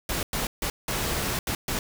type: noise bursts at uneven times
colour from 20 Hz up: pink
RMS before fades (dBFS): -28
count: 6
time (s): 0.09-0.23 / 0.33-0.47 / 0.62-0.7 / 0.88-1.39 / 1.47-1.55 / 1.68-1.79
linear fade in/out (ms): 2
effects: none

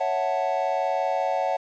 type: chord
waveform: triangle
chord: F# minor seventh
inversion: second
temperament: equal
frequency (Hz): 554.4 / 659.3 / 740 / 880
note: C#5 / E5 / F#5 / A5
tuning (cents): 0 / 0 / 0 / 0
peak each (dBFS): -26 / -27 / -24 / -28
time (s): 0-1.57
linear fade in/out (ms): 10
effects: resampled to 16000 Hz + 9-bit

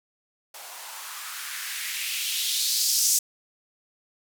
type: noise with band-pass filter sweep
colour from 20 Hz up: violet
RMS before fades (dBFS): -28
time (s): 0.54-3.19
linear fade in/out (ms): 5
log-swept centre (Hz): 660 to 6400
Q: 2.3
effects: none

